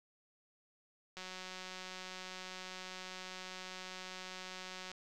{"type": "click train", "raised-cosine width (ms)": 0.2, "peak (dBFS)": -29, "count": 694, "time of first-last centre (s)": [1.17, 4.916], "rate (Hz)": 185, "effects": []}